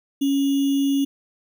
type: tone with sample-and-hold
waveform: sine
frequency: 277.2 Hz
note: C#4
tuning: in tune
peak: -17 dBFS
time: 0.21-1.05 s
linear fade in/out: 10 ms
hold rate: 3150 Hz
effects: none